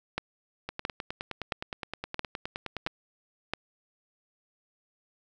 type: two click trains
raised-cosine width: 0.3 ms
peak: -13 / -18 dBFS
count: 6 / 22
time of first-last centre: 0.18-3.536 / 0.69-2.871 s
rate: 1.49 / 9.63 Hz
effects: none